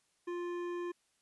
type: tone with hard clipping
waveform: triangle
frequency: 350 Hz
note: F4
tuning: 4 cents sharp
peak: -38 dBFS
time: 0.27-0.92 s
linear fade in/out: 10 ms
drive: 16 dB
effects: white hiss -75 dBFS RMS until 1.21 s + resampled to 24000 Hz